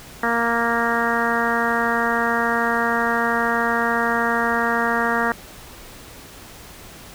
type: harmonic tone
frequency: 233.1 Hz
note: A#3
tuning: in tune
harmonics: 1 / 2 / 3 / 4 / 5 / 6 / 7 / 8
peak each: -26 / -26 / -26 / -26 / -26 / -26 / -26 / -26 dBFS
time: 0.23-5.32 s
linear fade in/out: 2 ms
effects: pink hiss -41 dBFS RMS until 7.14 s